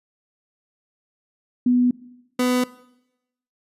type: tone pair in turn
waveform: sine / 30% pulse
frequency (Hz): 246.9 / 249.8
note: B3 / B3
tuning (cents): 0 / +20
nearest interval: unison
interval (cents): 20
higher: second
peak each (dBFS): -14 / -15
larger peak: first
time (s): 1.66-1.91 / 2.39-2.64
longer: neither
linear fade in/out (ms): 5
effects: noise-tail reverb RT60 0.9 s tail -20 dB re dry + resampled to 32000 Hz